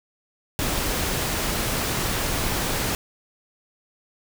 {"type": "noise", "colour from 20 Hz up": "pink", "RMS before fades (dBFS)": -25, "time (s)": [0.59, 2.95], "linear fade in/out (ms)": 0, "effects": []}